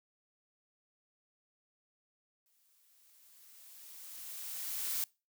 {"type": "noise with exponential growth", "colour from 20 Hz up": "blue", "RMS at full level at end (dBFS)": -34, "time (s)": [2.46, 5.04], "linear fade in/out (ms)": 1, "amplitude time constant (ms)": 560, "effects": ["noise-tail reverb RT60 0.3 s tail -25 dB re dry"]}